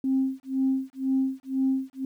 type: tone with tremolo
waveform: sine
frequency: 265.4 Hz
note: C4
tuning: 25 cents sharp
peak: -19 dBFS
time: 0.04-2.05 s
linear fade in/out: 2 ms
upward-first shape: sine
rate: 2 Hz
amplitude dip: 100%
effects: tanh soft clip ceiling -15 dBFS + 10-bit